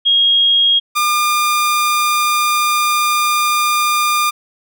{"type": "tone pair in turn", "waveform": ["sine", "sawtooth"], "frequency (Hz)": [3269, 1204.8], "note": ["G#7", "D6"], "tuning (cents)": [-28, 44], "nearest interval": "octave + perfect fourth", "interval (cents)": 1728, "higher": "first", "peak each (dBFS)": -9, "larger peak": "neither", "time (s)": [[0.05, 0.8], [0.95, 4.31]], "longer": "second", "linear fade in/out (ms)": 20, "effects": []}